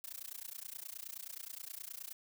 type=noise with amplitude modulation; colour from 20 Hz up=blue; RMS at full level=-43 dBFS; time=0.04-2.13 s; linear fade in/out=0 ms; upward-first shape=sine; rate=29.5 Hz; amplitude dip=100%; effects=none